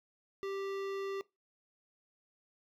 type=tone with hard clipping; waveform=sine; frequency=392 Hz; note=G4; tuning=in tune; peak=-38 dBFS; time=0.43-1.21 s; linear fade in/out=0 ms; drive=17 dB; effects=noise-tail reverb RT60 0.2 s tail -20 dB re dry